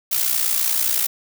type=noise with amplitude modulation; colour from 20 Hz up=blue; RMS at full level=-17 dBFS; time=0.11-1.07 s; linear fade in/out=10 ms; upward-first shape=sine; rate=60.2 Hz; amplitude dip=70%; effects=none